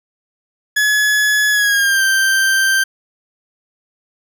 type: tone with pitch glide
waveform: 40% pulse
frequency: 1700 to 1567.9 Hz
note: G#6 to G6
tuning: +40 to 0 cents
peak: -11 dBFS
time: 0.76-2.84 s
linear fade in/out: 10 ms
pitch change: -140 cents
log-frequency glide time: 1.5-2.02 s
effects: none